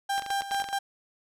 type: tone with tremolo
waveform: 35% pulse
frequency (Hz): 794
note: G5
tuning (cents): +22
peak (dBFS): -24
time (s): 0.09-0.79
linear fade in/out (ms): 10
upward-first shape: square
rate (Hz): 4.7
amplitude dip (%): 70
type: clicks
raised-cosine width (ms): 0.2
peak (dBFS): -20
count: 10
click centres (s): 0.18 / 0.222 / 0.263 / 0.305 / 0.42 / 0.511 / 0.546 / 0.601 / 0.642 / 0.688
effects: low-pass 12000 Hz 12 dB/octave